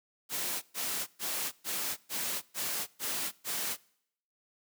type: noise bursts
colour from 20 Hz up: white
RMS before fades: -34 dBFS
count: 8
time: 0.29-3.77 s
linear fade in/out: 50 ms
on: 330 ms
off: 120 ms
effects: noise-tail reverb RT60 0.7 s tail -24 dB re dry + high-pass 150 Hz 12 dB/octave